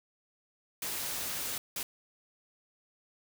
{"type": "noise bursts at uneven times", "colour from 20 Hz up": "white", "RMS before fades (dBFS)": -36, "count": 2, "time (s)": [[0.82, 1.58], [1.76, 1.83]], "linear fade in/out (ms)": 2, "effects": []}